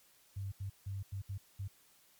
sine tone bursts at uneven times, 98 Hz, G2, in tune, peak -37 dBFS, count 6, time 0.36-0.52 / 0.6-0.7 / 0.86-1.03 / 1.12-1.22 / 1.29-1.38 / 1.59-1.68 s, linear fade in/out 10 ms, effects white hiss -66 dBFS RMS until 2.19 s + MP3 96 kbps

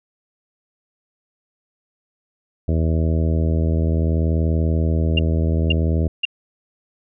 harmonic tone, 80.6 Hz, E2, 38 cents flat, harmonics 1 / 2 / 3 / 4 / 5 / 6 / 7 / 8, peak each -17 / -23 / -27 / -29 / -31 / -33 / -34 / -35 dBFS, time 2.68-6.08 s, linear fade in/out 5 ms
sine tone bursts, 2794 Hz, F7, in tune, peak -15 dBFS, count 3, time 5.17-6.253 s, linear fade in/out 5 ms, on 21 ms, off 510 ms
effects none

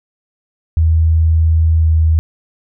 sine tone with pitch glide, 80.7 to 79.87 Hz, E2 to D#2, -36 to +46 cents, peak -8 dBFS, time 0.77-2.19 s, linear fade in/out 0 ms, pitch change -18 cents, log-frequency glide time 1.8-1.86 s, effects none

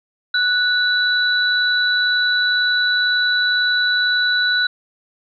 sine tone pair together, 1480 / 3951 Hz, F#6 / B7, 0 / 0 cents, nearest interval octave + perfect fourth, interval 1700 cents, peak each -16 / -19 dBFS, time 0.34-4.67 s, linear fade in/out 5 ms, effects none

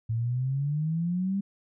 sine exponential sweep, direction up, 110.9 to 200.8 Hz, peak -25 dBFS, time 0.09-1.41 s, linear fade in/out 10 ms, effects none

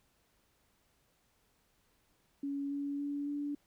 sine tone with pitch steps, 280.7 / 283.5 / 286.3 / 289.1 Hz, C#4 / C#4 / D4 / D4, +22 / +39 / -44 / -27 cents, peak -34 dBFS, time 2.43-3.55 s, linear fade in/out 5 ms, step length 280 ms, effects pink hiss -73 dBFS RMS until 3.66 s

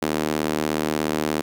sawtooth tone with high-pass filter, 76.8 Hz, D#2, 22 cents flat, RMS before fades -24 dBFS, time 0.02-1.42 s, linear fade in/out 5 ms, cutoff 290 Hz, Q 1.4, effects none

